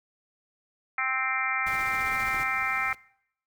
harmonic tone, 261.9 Hz, C4, 2 cents sharp, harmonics 3 / 4 / 5 / 6 / 7 / 8 / 9, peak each -36 / -39 / -30 / -38 / -34 / -30 / -33 dBFS, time 0.98-2.93 s, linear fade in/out 2 ms
pink noise with tremolo, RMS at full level -40 dBFS, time 1.66-2.44 s, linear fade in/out 10 ms, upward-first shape sine, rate 15 Hz, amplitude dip 30%
pink noise, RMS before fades -49 dBFS, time 2.11-2.95 s, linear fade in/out 5 ms
effects noise-tail reverb RT60 0.7 s tail -22 dB re dry

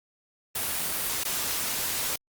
white noise with dropouts, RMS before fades -29 dBFS, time 0.55-2.16 s, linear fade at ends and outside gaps 5 ms, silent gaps 1.237-1.25 s, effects Opus 32 kbps

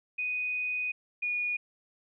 sine tone pair in turn, 2489 / 2450 Hz, D#7 / D#7, 0 / -27 cents, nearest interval unison, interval 27 cents, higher first, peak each -29 / -28 dBFS, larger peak second, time 0.18-0.92 / 1.22-1.57 s, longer first, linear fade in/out 10 ms, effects none

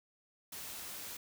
white noise, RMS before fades -45 dBFS, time 0.52-1.17 s, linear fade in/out 5 ms, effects none

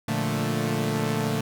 sawtooth chord, Bb major seventh, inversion none, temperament equal with one note detuned, 116.54 / 146.83 / 175.22 / 220 Hz, Bb2 / D3 / F3 / A3, 0 / 0 / +6 / 0 cents, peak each -26 / -25 / -29 / -24 dBFS, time 0.08-1.41 s, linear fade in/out 5 ms, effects none

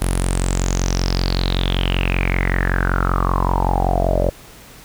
sawtooth tone with low-pass filter sweep, 45.24 Hz, F#1, 38 cents flat, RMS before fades -18 dBFS, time 0.01-4.3 s, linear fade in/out 10 ms, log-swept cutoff 11000 to 560 Hz, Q 9, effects pink hiss -42 dBFS RMS until 4.84 s

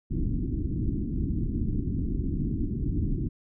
pink low-pass noise, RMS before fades -28 dBFS, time 0.1-3.29 s, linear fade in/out 20 ms, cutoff 330 Hz, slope 48 dB/octave, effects none

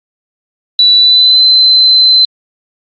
sine tone with pitch glide, 3951 to 4064 Hz, B7 to B7, 0 to +49 cents, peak -3 dBFS, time 0.79-2.25 s, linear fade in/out 2 ms, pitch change +49 cents, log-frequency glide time 0.96-1.44 s, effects Opus 48 kbps

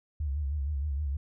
sine tone with vibrato, 71.8 Hz, D2, 39 cents flat, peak -28 dBFS, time 0.2-1.17 s, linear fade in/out 5 ms, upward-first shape sine, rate 6.4 Hz, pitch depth 110 cents each way, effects none

